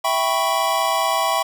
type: chord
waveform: square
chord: C# half-diminished seventh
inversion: first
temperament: equal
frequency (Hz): 659.3 / 784 / 987.8 / 1108.7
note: E5 / G5 / B5 / C#6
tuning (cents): 0 / 0 / 0 / 0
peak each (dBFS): -24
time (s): 0.04-1.43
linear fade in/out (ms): 10
effects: none